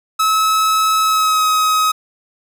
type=tone with pitch glide; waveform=45% pulse; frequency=1292 to 1267.6 Hz; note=E6 to D#6; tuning=-35 to +32 cents; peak=-12 dBFS; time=0.19-1.92 s; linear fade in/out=10 ms; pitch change=-33 cents; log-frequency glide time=1.01-1.45 s; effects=none